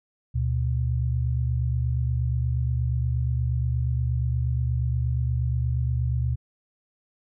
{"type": "tone pair together", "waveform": "sine", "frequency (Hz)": [73.42, 121.85], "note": ["D2", "B2"], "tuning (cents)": [0, -23], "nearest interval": "major sixth", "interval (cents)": 877, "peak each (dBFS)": [-25, -24], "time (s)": [0.34, 6.36], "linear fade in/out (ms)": 20, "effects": []}